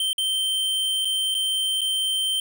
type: tone with dropouts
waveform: square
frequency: 3118 Hz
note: G7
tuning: 10 cents flat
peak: -22 dBFS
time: 0-2.4 s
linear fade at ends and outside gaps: 2 ms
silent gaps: 0.131-0.181 / 1.048-1.053 / 1.344-1.349 / 1.809-1.815 s
effects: none